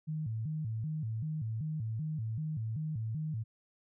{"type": "tone with vibrato", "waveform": "sine", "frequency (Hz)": 131.5, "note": "C3", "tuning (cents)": 9, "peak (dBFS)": -33, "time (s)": [0.07, 3.44], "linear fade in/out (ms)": 20, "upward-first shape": "square", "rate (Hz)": 2.6, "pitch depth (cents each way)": 290, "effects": []}